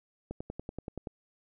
click train, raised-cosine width 2 ms, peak -24 dBFS, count 9, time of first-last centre 0.31-1.072 s, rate 10.5 Hz, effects none

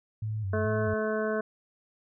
sine tone with vibrato, 102.1 Hz, G#2, 29 cents flat, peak -29 dBFS, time 0.22-0.94 s, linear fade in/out 5 ms, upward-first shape square, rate 2.3 Hz, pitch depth 100 cents each way
harmonic tone, 216.3 Hz, A3, 29 cents flat, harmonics 1 / 2 / 3 / 5 / 6 / 7 / 8, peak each -33 / -30 / -32 / -38 / -46 / -36 / -47 dBFS, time 0.53-1.41 s, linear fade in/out 5 ms
effects none

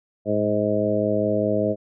harmonic tone with a mistuned harmonic, 105 Hz, G#2, 19 cents sharp, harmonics 1 / 2 / 3 / 4 / 5 / 6, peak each -30 / -26 / -27 / -27 / -25 / -24 dBFS, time 0.25-1.76 s, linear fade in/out 50 ms, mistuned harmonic 1, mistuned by +39 cents, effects none

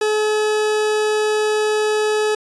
40% pulse tone, 426.8 Hz, G#4, 47 cents sharp, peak -15 dBFS, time 0.01-2.35 s, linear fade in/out 5 ms, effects resampled to 22050 Hz

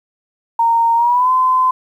sine tone with pitch glide, 924 to 1025.2 Hz, A#5 to C6, -16 to -36 cents, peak -10 dBFS, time 0.59-1.71 s, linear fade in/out 5 ms, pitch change +180 cents, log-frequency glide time 0.95-1.31 s, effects 8-bit

